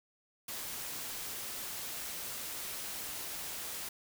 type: noise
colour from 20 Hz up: white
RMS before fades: -41 dBFS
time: 0.48-3.89 s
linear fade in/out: 5 ms
effects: none